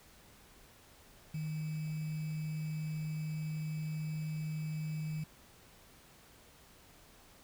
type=tone with sample-and-hold; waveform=sine; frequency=155.5 Hz; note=D#3; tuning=1 cent flat; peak=-35 dBFS; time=1.34-5.24 s; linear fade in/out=5 ms; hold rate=2450 Hz; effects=pink hiss -60 dBFS RMS until 7.43 s